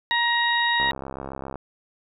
harmonic tone, 944 Hz, A#5, 22 cents sharp, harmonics 1 / 2 / 3 / 4, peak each -24 / -22 / -34 / -26 dBFS, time 0.11-0.91 s, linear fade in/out 0 ms
click train, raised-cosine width 1 ms, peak -19 dBFS, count 52, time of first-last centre 0.8-1.557 s, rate 67.4 Hz
effects none

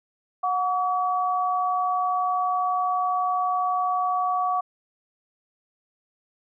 sine tone pair together, 730 / 1138 Hz, F#5 / C#6, -24 / +45 cents, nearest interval minor sixth, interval 769 cents, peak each -24 dBFS, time 0.43-4.61 s, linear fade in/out 10 ms, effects none

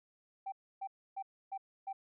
sine tone bursts, 779 Hz, G5, 11 cents flat, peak -36 dBFS, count 5, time 0.46-1.93 s, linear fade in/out 10 ms, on 62 ms, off 290 ms, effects tanh soft clip ceiling -34 dBFS

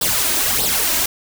white noise with flanger, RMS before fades -18 dBFS, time 0.01-1.06 s, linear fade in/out 5 ms, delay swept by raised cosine 0.22 to 3.22 ms, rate 1.6 Hz, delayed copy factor +0.7, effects none

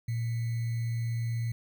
sine tone with sample-and-hold, 116.1 Hz, A#2, 7 cents flat, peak -28 dBFS, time 0.08-1.52 s, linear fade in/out 5 ms, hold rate 2100 Hz, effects none

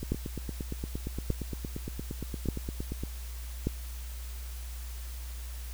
two click trains, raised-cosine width 3 ms, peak -15 / -22 dBFS, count 4 / 27, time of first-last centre 0.12-3.67 / 0.03-3.036 s, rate 0.845 / 8.65 Hz, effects added 60 Hz sine -37 dBFS peak until 5.73 s + white hiss -49 dBFS RMS until 5.73 s

